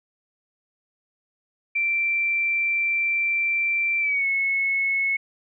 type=tone with pitch glide; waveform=sine; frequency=2349 to 2192 Hz; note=D7 to C#7; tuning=0 to -20 cents; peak=-20 dBFS; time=1.75-5.17 s; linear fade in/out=10 ms; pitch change=-120 cents; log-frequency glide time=4-4.26 s; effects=none